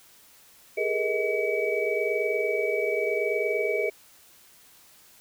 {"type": "tone cluster", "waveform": "sine", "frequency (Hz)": [405.9, 426.7, 474.9, 631, 2279], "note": ["G#4", "G#4", "A#4", "D#5", "C#7"], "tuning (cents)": [-40, 47, 32, 24, 47], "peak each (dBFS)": -30, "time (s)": [0.77, 3.9], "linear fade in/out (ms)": 10, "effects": ["white hiss -55 dBFS RMS until 5.2 s"]}